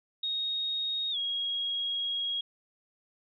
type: tone with pitch glide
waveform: sine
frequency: 3738 to 3292 Hz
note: A#7 to G#7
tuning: +4 to -16 cents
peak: -29 dBFS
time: 0.23-2.41 s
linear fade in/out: 5 ms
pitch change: -220 cents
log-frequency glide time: 1.11-1.17 s
effects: none